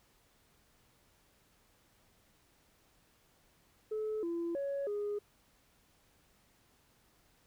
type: tone with pitch steps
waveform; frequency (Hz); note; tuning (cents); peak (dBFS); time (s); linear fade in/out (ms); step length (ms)
sine; 431.6 / 339 / 558 / 412.6; A4 / E4 / C#5 / G#4; -33 / +49 / +11 / -11; -32; 3.91-5.19; 10; 320
effects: tanh soft clip ceiling -31 dBFS + pink hiss -69 dBFS RMS until 7.46 s